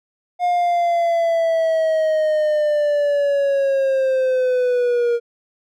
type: linear sweep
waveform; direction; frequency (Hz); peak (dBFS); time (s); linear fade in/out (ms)
triangle; down; 714 to 470; -13; 0.39-5.2; 50
effects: none